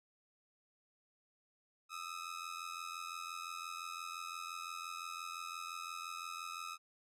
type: ring-modulated tone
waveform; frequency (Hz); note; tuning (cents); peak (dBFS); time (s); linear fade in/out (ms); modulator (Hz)
sawtooth; 1274; D#6; +41; -36; 1.89-6.78; 50; 42.9
effects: low-pass 11000 Hz 12 dB/octave